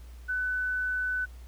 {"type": "tone", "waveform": "sine", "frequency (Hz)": 1500, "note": "F#6", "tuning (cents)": 23, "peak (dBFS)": -27, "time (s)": [0.28, 1.26], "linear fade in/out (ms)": 20, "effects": ["added 60 Hz sine -43 dBFS peak until 1.47 s", "pink hiss -59 dBFS RMS until 1.47 s"]}